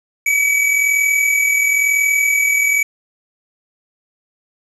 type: tone pair together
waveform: square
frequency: 2277 / 2318 Hz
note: C#7 / D7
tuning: +46 / -23 cents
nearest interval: unison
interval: 31 cents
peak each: -14 / -22 dBFS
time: 0.26-2.83 s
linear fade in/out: 5 ms
effects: resampled to 32000 Hz + 7-bit